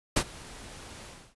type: noise with ADSR envelope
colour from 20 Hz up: pink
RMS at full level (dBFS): -22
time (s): 0.16-1.35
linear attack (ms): 8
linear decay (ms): 64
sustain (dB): -23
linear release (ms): 290
effects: resampled to 24000 Hz